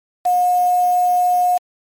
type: tone with quantisation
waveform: sine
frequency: 719 Hz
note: F#5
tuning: 50 cents flat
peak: -12 dBFS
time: 0.25-1.58 s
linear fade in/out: 10 ms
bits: 5
effects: MP3 64 kbps